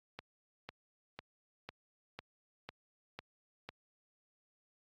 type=click train; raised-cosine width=0.3 ms; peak=-27 dBFS; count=8; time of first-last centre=0.19-3.69 s; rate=2 Hz; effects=high-pass 60 Hz 12 dB/octave + AAC 32 kbps